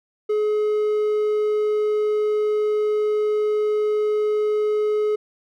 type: tone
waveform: triangle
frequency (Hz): 423.7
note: G#4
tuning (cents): +35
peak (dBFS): -16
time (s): 0.29-5.16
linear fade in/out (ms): 10
effects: none